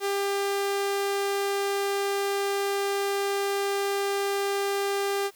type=tone; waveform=sawtooth; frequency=398.4 Hz; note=G4; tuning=28 cents sharp; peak=-21 dBFS; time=0-5.31 s; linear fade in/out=50 ms; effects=white hiss -57 dBFS RMS until 5.35 s